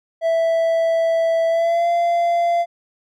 triangle tone with pitch glide, 659.3 to 687.3 Hz, E5 to F5, 0 to -28 cents, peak -13 dBFS, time 0.21-2.66 s, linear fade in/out 50 ms, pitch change +72 cents, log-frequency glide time 1.48-1.88 s, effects none

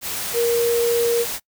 sine tone in noise, 470 Hz, A#4, 14 cents sharp, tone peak -16 dBFS, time 0.33-1.26 s, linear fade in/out 50 ms, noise white, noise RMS -27 dBFS, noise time 0.01-1.4 s, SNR +8 dB, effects noise-tail reverb RT60 0.1 s tail -24 dB re dry

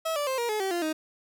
30% pulse tone with pitch steps, 647 / 583.1 / 525.5 / 473.6 / 426.9 / 384.7 / 346.7 / 312.5 Hz, E5 / D5 / C5 / A#4 / G#4 / G4 / F4 / D#4, -32 / -13 / +7 / +27 / +48 / -33 / -13 / +8 cents, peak -24 dBFS, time 0.05-0.93 s, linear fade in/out 10 ms, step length 110 ms, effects none

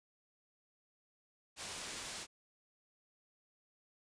white low-pass noise, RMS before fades -45 dBFS, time 1.56-2.27 s, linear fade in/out 50 ms, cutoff 8100 Hz, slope 12 dB/octave, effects resampled to 22050 Hz

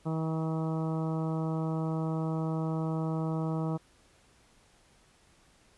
harmonic tone, 160 Hz, D#3, 49 cents sharp, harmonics 1 / 2 / 3 / 4 / 5 / 6 / 7 / 8, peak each -30 / -36 / -40 / -42 / -44 / -46 / -47 / -48 dBFS, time 0.05-3.78 s, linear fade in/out 20 ms, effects pink hiss -63 dBFS RMS until 5.77 s + resampled to 24000 Hz

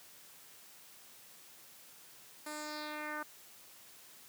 10% pulse tone with low-pass filter sweep, 302 Hz, D4, 48 cents sharp, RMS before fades -42 dBFS, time 2.46-3.23 s, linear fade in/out 5 ms, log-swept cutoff 11000 to 1400 Hz, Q 2.7, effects white hiss -57 dBFS RMS until 4.28 s + high-pass 100 Hz 12 dB/octave

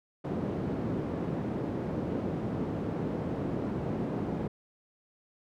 white band-pass noise, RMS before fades -33 dBFS, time 0.24-4.48 s, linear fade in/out 10 ms, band 110 to 310 Hz, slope 12 dB/octave, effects none

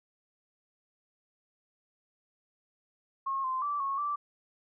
sine tone with pitch steps, 1083 / 1039 / 1163 / 1097 / 1167 Hz, C#6 / C6 / D6 / C#6 / D6, -41 / -12 / -17 / -18 / -11 cents, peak -29 dBFS, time 3.26-4.16 s, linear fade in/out 10 ms, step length 180 ms, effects none

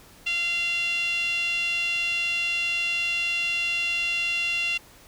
5% pulse tone with band-pass filter, 689 Hz, F5, 24 cents flat, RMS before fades -26 dBFS, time 0.26-4.78 s, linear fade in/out 10 ms, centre 2700 Hz, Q 6.6, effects pink hiss -51 dBFS RMS until 5.07 s

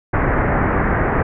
pink low-pass noise, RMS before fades -17 dBFS, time 0.13-1.23 s, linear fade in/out 10 ms, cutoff 2000 Hz, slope 48 dB/octave, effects none

